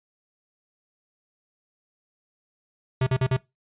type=tone bursts; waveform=square; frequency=130 Hz; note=C3; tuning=11 cents flat; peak=-20 dBFS; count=4; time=3.01-3.367 s; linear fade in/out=5 ms; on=57 ms; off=43 ms; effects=noise-tail reverb RT60 0.2 s tail -21 dB re dry + resampled to 8000 Hz